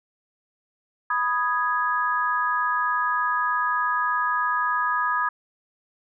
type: chord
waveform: sine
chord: G# minor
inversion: first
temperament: equal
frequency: 987.8 / 1244.5 / 1661.2 Hz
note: B5 / D#6 / G#6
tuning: 0 / 0 / 0 cents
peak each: -26 / -24 / -26 dBFS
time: 1.1-5.29 s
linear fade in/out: 5 ms
effects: none